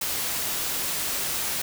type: noise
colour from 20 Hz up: white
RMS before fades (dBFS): -28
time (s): 0.01-1.62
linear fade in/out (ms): 5
effects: none